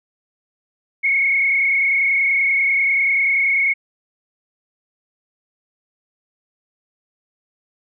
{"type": "tone with frequency modulation", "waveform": "sine", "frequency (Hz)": 2194, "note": "C#7", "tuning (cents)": -18, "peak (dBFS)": -14, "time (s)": [1.03, 3.74], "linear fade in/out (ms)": 20, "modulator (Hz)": 30.3, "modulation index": 1.7, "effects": []}